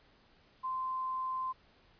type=tone; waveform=sine; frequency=1038 Hz; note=C6; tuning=14 cents flat; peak=-33 dBFS; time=0.63-1.53 s; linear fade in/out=20 ms; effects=pink hiss -65 dBFS RMS until 1.99 s + resampled to 11025 Hz